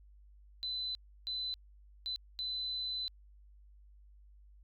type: tone bursts at uneven times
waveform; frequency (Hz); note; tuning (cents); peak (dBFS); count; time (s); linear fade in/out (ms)
sine; 4019; B7; +30; -35; 4; 0.63-0.95 / 1.27-1.54 / 2.06-2.16 / 2.39-3.08; 0
effects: added 50 Hz sine -56 dBFS peak until 4.63 s